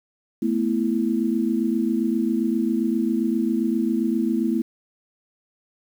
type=chord; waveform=sine; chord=A suspended second; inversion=none; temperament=just; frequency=220 / 247.5 / 330 Hz; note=A3 / B3 / E4; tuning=0 / +4 / +2 cents; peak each=-23 / -24 / -24 dBFS; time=0.42-4.62 s; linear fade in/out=5 ms; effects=8-bit